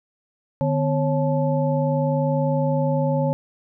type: tone cluster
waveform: sine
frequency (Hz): 150.7 / 251.4 / 548 / 868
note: D3 / B3 / C#5 / A5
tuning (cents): +45 / +31 / -20 / -24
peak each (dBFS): -21 / -26 / -23 / -29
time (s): 0.61-3.33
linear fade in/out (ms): 0
effects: none